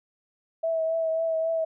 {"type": "tone with vibrato", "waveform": "sine", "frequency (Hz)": 650, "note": "E5", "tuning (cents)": -24, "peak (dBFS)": -23, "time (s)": [0.63, 1.65], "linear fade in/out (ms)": 10, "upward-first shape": "triangle", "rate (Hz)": 3.7, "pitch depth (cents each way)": 26, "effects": []}